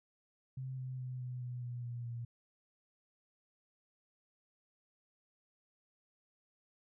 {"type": "tone with pitch steps", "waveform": "sine", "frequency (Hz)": [130.81, 128.93, 127.09, 125.26, 123.47, 121.7, 119.95, 118.23], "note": ["C3", "C3", "C3", "B2", "B2", "B2", "A#2", "A#2"], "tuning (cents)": [0, -25, -50, 25, 0, -25, 50, 25], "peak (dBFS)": -39, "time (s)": [0.57, 2.25], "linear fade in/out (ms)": 5, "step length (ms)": 210, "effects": []}